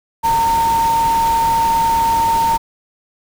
sine tone in noise, 914 Hz, A#5, 34 cents flat, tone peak -12 dBFS, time 0.23-2.58 s, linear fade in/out 20 ms, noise pink, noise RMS -26 dBFS, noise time 0.23-2.58 s, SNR +11 dB, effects none

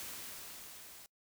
white noise with level ramp, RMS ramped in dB -44 to -54 dBFS, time 0-1.06 s, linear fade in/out 0 ms, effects noise-tail reverb RT60 0.1 s tail -24 dB re dry

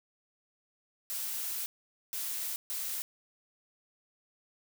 blue noise bursts at uneven times, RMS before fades -36 dBFS, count 3, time 1.1-1.66 / 2.13-2.56 / 2.7-3.02 s, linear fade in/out 0 ms, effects none

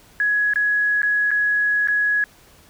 sine tone with dropouts, 1676 Hz, G#6, 15 cents sharp, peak -16 dBFS, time 0.2-2.24 s, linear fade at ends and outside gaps 1 ms, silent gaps 0.536-0.558 / 1.019-1.031 / 1.307-1.314 / 1.874-1.884 s, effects pink hiss -51 dBFS RMS until 2.69 s

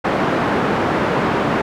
pink band-pass noise, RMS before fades -18 dBFS, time 0.04-1.62 s, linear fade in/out 10 ms, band 180 to 1500 Hz, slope 12 dB/octave, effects none

